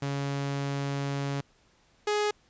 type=tone pair in turn; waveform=sawtooth; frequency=140 / 418.1 Hz; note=C#3 / G#4; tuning=+18 / +12 cents; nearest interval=octave + perfect fifth; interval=1894 cents; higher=second; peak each=-25 / -21 dBFS; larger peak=second; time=0.02-1.41 / 2.07-2.31 s; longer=first; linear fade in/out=5 ms; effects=pink hiss -64 dBFS RMS until 2.49 s + resampled to 16000 Hz